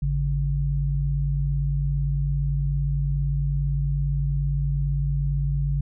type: tone pair together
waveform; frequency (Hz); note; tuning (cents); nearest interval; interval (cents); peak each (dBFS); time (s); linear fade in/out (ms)
sine; 53.23 / 142.1; G#1 / C#3; +43 / +43; octave + perfect fourth; 1700; -24 / -23; 0.02-5.81; 5
effects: none